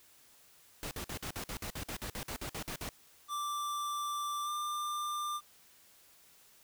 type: noise bursts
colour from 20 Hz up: pink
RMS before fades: -40 dBFS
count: 16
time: 0.83-2.89 s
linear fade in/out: 0 ms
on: 80 ms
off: 52 ms
type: tone with pitch glide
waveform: square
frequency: 1174.7 to 1192.5 Hz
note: D6 to D6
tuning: 0 to +26 cents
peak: -35 dBFS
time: 3.28-5.41 s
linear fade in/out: 50 ms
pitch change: +26 cents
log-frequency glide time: 4.44-4.49 s
effects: white hiss -62 dBFS RMS until 6.63 s